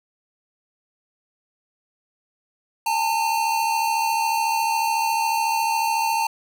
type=tone pair together; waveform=square; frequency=828 / 902 Hz; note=G#5 / A5; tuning=-5 / +43 cents; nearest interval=minor second; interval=148 cents; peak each=-28 / -21 dBFS; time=2.86-6.27 s; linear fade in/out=5 ms; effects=none